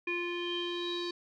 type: tone with low-pass filter sweep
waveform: square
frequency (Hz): 349.2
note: F4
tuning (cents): 0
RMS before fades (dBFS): -35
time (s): 0.07-1.11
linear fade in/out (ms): 5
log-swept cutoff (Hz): 2400 to 4300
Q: 9.6
effects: none